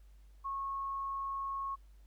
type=tone; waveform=sine; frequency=1095 Hz; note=C#6; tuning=22 cents flat; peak=-35 dBFS; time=0.44-1.76 s; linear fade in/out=20 ms; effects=added 50 Hz sine -55 dBFS peak until 2.06 s + pink hiss -74 dBFS RMS until 2.06 s